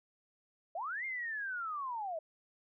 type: linear two-way sweep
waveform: sine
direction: up then down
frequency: 613 to 2137 to 613 Hz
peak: -36 dBFS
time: 0.75-2.19 s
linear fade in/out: 5 ms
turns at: 1.05 s
effects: none